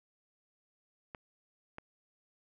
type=clicks; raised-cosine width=0.5 ms; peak=-28 dBFS; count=2; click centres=1.148 / 1.784 s; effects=none